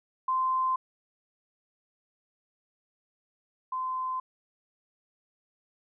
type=tone pair in turn; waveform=sine; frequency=1038 / 1031.4 Hz; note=C6 / C6; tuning=-14 / -25 cents; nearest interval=unison; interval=11 cents; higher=first; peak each=-24 / -29 dBFS; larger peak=first; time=0.28-0.76 / 3.72-4.2 s; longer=neither; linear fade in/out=5 ms; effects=none